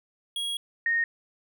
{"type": "tone pair in turn", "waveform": ["square", "sine"], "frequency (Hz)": [3300, 1852.1], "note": ["G#7", "A#6"], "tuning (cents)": [-12, -12], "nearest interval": "minor seventh", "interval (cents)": 1000, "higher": "first", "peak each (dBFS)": [-29, -22], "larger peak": "second", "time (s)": [[0.36, 0.57], [0.86, 1.04]], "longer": "first", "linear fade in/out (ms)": 2, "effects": []}